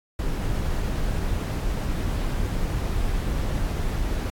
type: noise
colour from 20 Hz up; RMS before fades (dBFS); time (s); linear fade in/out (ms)
brown; -25; 0.19-4.3; 2
effects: AAC 64 kbps